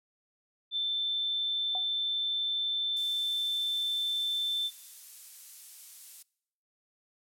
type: tone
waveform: sine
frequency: 3544 Hz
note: A7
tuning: 12 cents sharp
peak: -28 dBFS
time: 0.71-4.71 s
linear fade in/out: 50 ms
type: tone with exponential decay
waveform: sine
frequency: 742 Hz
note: F#5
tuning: 5 cents sharp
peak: -33 dBFS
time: 1.75-1.87 s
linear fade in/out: 1 ms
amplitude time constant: 24 ms
type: noise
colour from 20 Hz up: violet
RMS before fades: -43 dBFS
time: 2.96-6.23 s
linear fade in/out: 10 ms
effects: noise-tail reverb RT60 0.8 s tail -25 dB re dry + low-pass 11000 Hz 12 dB/octave